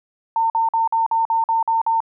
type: tone bursts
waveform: sine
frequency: 906 Hz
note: A#5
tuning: 50 cents flat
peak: -15 dBFS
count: 9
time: 0.36-2.004 s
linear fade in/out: 2 ms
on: 140 ms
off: 48 ms
effects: none